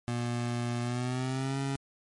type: tone with pitch glide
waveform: 25% pulse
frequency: 120 to 137.05 Hz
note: B2 to C#3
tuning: -49 to -19 cents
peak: -26 dBFS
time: 0.08-1.76 s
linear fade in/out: 0 ms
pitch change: +230 cents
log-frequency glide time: 0.82-1.58 s
effects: MP3 48 kbps